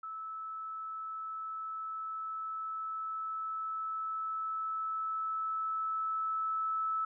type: tone with level ramp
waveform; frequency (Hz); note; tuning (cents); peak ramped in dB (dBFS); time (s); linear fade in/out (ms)
sine; 1307; E6; -15; -39 to -30; 0.03-7.05; 5
effects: none